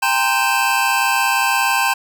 square tone cluster, 796 / 913 / 1038 / 1559 / 2607 Hz, G5 / A#5 / C6 / G6 / E7, +26 / -36 / -14 / -10 / -20 cents, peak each -22 dBFS, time 0.02-1.94 s, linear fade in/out 10 ms, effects none

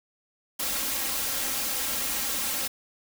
white noise with comb filter, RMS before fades -29 dBFS, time 0.59-2.68 s, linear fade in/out 10 ms, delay 3.7 ms, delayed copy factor +0.65, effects none

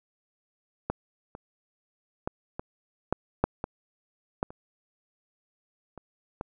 clicks, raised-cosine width 1 ms, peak -13 / -26 / -15 / -19 / -10 / -7 / -16 / -12 / -29 / -28 / -19 dBFS, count 11, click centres 0.9 / 1.351 / 2.275 / 2.595 / 3.126 / 3.44 / 3.641 / 4.429 / 4.505 / 5.977 / 6.411 s, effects none

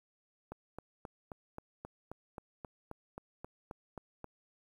click train, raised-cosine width 1 ms, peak -29 dBFS, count 15, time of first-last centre 0.52-4.243 s, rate 3.76 Hz, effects 10-bit

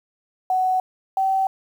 sine tone pair in turn, 745 / 769 Hz, F#5 / G5, +12 / -33 cents, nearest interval minor second, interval 55 cents, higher second, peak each -17 dBFS, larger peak neither, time 0.5-0.8 / 1.17-1.47 s, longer neither, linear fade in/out 2 ms, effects 8-bit

